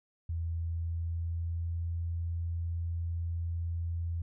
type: tone with pitch glide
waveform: sine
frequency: 83.1 to 84.45 Hz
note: E2 to E2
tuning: +15 to +42 cents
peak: -31 dBFS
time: 0.29-4.22 s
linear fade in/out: 5 ms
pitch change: +27 cents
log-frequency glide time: 0.42-1.89 s
effects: none